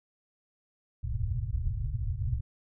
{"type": "low-pass noise", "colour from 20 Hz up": "white", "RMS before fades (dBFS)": -31, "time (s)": [1.03, 2.41], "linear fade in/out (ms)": 10, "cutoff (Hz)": 130, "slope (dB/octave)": 96, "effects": []}